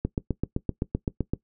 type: click train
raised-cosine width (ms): 3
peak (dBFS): -12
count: 11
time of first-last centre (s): 0.05-1.335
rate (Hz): 7.78
effects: noise-tail reverb RT60 0.1 s tail -19 dB re dry